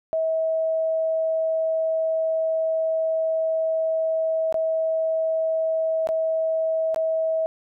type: tone with dropouts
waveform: sine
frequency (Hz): 644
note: E5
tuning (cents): -41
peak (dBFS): -20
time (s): 0.13-7.46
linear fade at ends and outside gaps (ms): 0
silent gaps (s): 4.525-4.543 / 6.072-6.089 / 6.945-6.961
effects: none